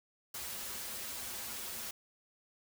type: noise with comb filter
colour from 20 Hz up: white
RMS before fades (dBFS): -42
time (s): 0.34-1.91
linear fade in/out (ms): 5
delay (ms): 6.7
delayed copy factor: -0.95
effects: none